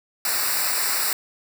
white noise with comb filter, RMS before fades -23 dBFS, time 0.25-1.13 s, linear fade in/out 2 ms, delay 0.31 ms, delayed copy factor -0.95, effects none

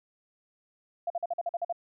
sine tone bursts, 688 Hz, F5, 26 cents flat, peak -27 dBFS, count 9, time 1.07-1.726 s, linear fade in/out 5 ms, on 32 ms, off 46 ms, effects none

